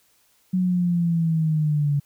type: linear sweep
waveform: sine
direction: down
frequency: 185.5 to 141.9 Hz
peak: -18 dBFS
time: 0.53-2 s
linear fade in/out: 10 ms
effects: white hiss -62 dBFS RMS until 2.05 s